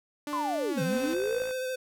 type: tone with pitch glide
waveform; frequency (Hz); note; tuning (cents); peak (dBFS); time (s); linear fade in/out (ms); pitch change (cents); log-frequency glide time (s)
sawtooth; 293.7 to 258.7; D4 to C4; 0 to -19; -29; 0.27-1.14; 2; -219; 0.68-0.87
type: linear two-way sweep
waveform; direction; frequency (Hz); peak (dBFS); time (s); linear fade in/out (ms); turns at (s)
sine; down then up; 1080 to 144.2 to 514; -28; 0.33-1.42; 0; 0.82
type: tone with vibrato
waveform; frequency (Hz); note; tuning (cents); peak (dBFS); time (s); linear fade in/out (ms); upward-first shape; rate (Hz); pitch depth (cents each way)
square; 514; C5; -31; -31; 0.77-1.76; 10; sine; 13; 18
type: click train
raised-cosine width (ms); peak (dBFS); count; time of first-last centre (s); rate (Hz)
0.5; -29; 33; 0.93-1.51; 55.2
effects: none